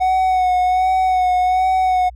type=tone with vibrato; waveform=triangle; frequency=740 Hz; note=F#5; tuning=in tune; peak=-11 dBFS; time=0-2.1 s; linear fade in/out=20 ms; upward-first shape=sine; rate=1.3 Hz; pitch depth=27 cents each way; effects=added 60 Hz sine -35 dBFS peak until 2.15 s